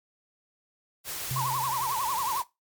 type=band-stop noise; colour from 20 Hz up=white; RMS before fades=-35 dBFS; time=1.04-2.44 s; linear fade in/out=50 ms; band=190 to 280 Hz; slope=96 dB/octave
type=tone with exponential decay; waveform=sine; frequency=131.2 Hz; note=C3; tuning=5 cents sharp; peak=-28 dBFS; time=1.31-2.42 s; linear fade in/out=0 ms; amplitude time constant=240 ms
type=tone with vibrato; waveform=sine; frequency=992 Hz; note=B5; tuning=7 cents sharp; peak=-27 dBFS; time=1.36-2.42 s; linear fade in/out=2 ms; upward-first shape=triangle; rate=11 Hz; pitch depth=250 cents each way
effects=noise-tail reverb RT60 0.2 s tail -18 dB re dry + MP3 96 kbps